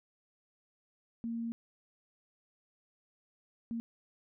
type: tone bursts at uneven times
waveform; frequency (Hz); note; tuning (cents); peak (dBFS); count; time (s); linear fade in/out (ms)
sine; 231.1; A#3; -15; -34; 2; 1.24-1.52 / 3.71-3.8; 0
effects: none